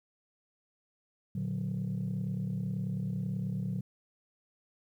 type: chord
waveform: sine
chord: Bb augmented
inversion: none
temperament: equal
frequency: 116.54 / 146.83 / 185 Hz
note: Bb2 / D3 / F#3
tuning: 0 / 0 / 0 cents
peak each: -35 / -35 / -33 dBFS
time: 1.35-3.81 s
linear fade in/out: 5 ms
effects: tanh soft clip ceiling -27 dBFS + 11-bit